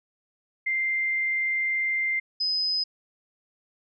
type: tone pair in turn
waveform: sine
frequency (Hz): 2093 / 5036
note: C7 / D#8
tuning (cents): 0 / +20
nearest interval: octave + minor third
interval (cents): 1520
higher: second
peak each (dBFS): -23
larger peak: neither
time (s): 0.66-2.2 / 2.4-2.84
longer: first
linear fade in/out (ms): 10
effects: none